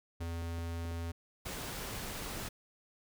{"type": "tone", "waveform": "square", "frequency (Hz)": 84, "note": "E2", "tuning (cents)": 33, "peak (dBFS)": -37, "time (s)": [0.2, 1.12], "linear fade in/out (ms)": 10}
{"type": "clicks", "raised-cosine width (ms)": 2, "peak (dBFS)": -36, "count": 5, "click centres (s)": [0.224, 0.421, 0.585, 0.852, 0.913]}
{"type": "noise", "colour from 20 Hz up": "pink", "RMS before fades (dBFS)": -41, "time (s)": [1.45, 2.49], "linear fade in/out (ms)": 10}
{"effects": []}